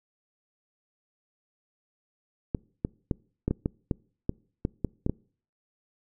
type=clicks; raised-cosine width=3 ms; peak=-13 dBFS; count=12; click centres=2.548 / 2.849 / 3.112 / 3.48 / 3.51 / 3.659 / 3.912 / 4.294 / 4.651 / 4.847 / 5.064 / 5.096 s; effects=noise-tail reverb RT60 0.5 s tail -26 dB re dry